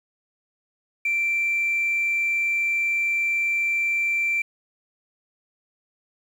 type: tone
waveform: sine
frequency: 2349 Hz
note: D7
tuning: in tune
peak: -19 dBFS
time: 1.05-4.42 s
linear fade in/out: 5 ms
effects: tanh soft clip ceiling -17 dBFS + 8-bit

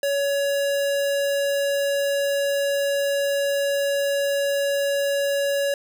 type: tone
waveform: square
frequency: 562 Hz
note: C#5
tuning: 24 cents sharp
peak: -21 dBFS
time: 0.03-5.74 s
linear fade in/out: 2 ms
effects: none

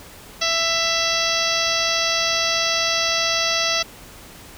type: harmonic tone with a mistuned harmonic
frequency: 663 Hz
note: E5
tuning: 10 cents sharp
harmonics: 1 / 2 / 3 / 4 / 5 / 6 / 7 / 8 / 9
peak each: -27 / -27 / -27 / -27 / -27 / -27 / -27 / -27 / -27 dBFS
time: 0.41-3.83 s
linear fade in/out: 10 ms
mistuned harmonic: 4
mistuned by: +19 cents
effects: pink hiss -42 dBFS RMS until 4.57 s

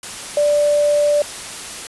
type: tone in noise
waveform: sine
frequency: 587.3 Hz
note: D5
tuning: in tune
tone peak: -12 dBFS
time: 0.37-1.22 s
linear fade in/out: 2 ms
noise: white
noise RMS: -30 dBFS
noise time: 0.03-1.87 s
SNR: +15 dB
effects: resampled to 24000 Hz

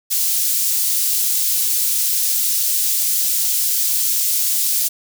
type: high-pass noise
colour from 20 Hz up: white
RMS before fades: -18 dBFS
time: 0.1-4.89 s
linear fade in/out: 20 ms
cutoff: 5100 Hz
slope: 12 dB/octave
effects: none

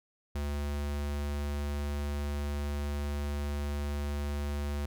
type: tone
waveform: square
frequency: 72.4 Hz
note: D2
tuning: 24 cents flat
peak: -32 dBFS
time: 0.35-4.86 s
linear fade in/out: 5 ms
effects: none

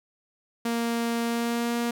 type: tone with pitch glide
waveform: sawtooth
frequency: 233.1 to 236.5 Hz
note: A#3 to A#3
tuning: 0 to +25 cents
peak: -21 dBFS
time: 0.65-1.91 s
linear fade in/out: 5 ms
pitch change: +25 cents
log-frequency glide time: 1.22-1.76 s
effects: none

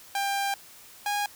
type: tone pair in turn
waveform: sawtooth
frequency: 795 / 820.7 Hz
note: G5 / G#5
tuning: +24 / -21 cents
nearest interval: minor second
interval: 55 cents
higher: second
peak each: -22 dBFS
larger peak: neither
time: 0.15-0.54 / 1.06-1.26 s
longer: first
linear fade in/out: 2 ms
effects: white hiss -50 dBFS RMS until 1.35 s

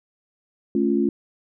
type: chord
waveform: sine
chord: A augmented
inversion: none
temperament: equal with one note detuned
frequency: 218.4 / 277.2 / 349.2 Hz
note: A3 / C#4 / E#4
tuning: -13 / 0 / 0 cents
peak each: -22 dBFS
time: 0.75-1.09 s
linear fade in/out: 2 ms
effects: none

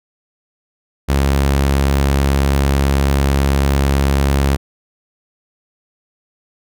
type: tone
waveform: sawtooth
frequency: 69.1 Hz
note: C#2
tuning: 5 cents flat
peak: -8 dBFS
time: 1.08-4.57 s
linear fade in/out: 20 ms
effects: none

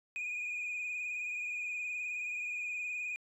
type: tone with vibrato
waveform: sine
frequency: 2459 Hz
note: D#7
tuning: 21 cents flat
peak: -33 dBFS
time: 0.16-3.16 s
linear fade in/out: 0 ms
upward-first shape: sine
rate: 19 Hz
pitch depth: 40 cents each way
effects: tanh soft clip ceiling -34 dBFS

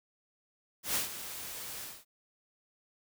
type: noise with ADSR envelope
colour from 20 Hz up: white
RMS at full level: -30 dBFS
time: 0.83-2.05 s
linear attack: 120 ms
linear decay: 130 ms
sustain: -12 dB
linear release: 230 ms
effects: none

